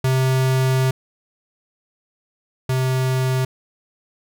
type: tone pair in turn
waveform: square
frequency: 130.81 / 129.98 Hz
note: C3 / C3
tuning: 0 / -11 cents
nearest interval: unison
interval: 11 cents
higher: first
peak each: -16 / -18 dBFS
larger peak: first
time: 0.04-0.91 / 2.69-3.45 s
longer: first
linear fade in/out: 5 ms
effects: none